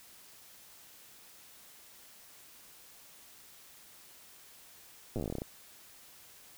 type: slowing click train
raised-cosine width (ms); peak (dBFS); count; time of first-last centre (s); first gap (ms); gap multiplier
2; -23; 15; 5.16-5.419; 8; 1.12
effects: white hiss -56 dBFS RMS until 6.57 s